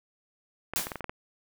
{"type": "clicks", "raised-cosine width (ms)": 0.5, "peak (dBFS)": -19, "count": 8, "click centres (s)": [0.736, 0.795, 0.869, 0.918, 0.957, 1.007, 1.043, 1.095]}
{"type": "noise with exponential decay", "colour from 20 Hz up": "white", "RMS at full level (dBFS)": -25, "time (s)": [0.76, 1], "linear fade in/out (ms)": 0, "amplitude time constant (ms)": 52}
{"effects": []}